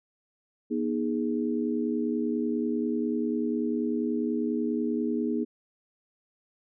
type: chord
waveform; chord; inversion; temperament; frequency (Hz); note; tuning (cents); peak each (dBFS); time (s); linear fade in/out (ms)
sine; G# minor; first; equal with one note detuned; 240.9 / 311.1 / 415.3; B3 / D#4 / G#4; -43 / 0 / 0; -28 / -30 / -32; 0.7-5.45; 20
effects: none